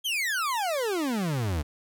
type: exponential sweep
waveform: 40% pulse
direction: down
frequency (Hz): 3293 to 70.4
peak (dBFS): -25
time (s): 0.04-1.63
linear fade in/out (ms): 20
effects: none